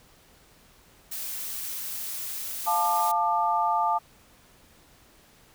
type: noise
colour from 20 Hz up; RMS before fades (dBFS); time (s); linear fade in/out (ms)
blue; -34; 1.11-3.12; 10
type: chord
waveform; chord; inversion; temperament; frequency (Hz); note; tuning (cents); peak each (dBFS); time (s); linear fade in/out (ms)
sine; D minor; first; equal with one note detuned; 698.5 / 880 / 1194.5; F5 / A5 / D6; 0 / 0 / +29; -28 / -24 / -27; 2.66-3.99; 20
effects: pink hiss -57 dBFS RMS until 5.54 s